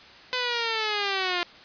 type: linear sweep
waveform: 5% pulse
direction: down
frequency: 507 to 346.4 Hz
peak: -13 dBFS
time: 0.33-1.43 s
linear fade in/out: 0 ms
effects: white hiss -48 dBFS RMS until 1.64 s + resampled to 11025 Hz